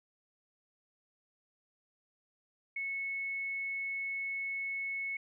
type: tone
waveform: sine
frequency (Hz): 2200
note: C#7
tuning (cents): -14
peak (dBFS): -34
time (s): 2.76-5.17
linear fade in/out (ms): 5
effects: none